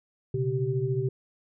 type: tone cluster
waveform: sine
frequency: 123.6 / 137.5 / 386.7 Hz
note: B2 / C#3 / G4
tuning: +2 / -14 / -24 cents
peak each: -29 dBFS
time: 0.34-1.09 s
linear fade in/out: 5 ms
effects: none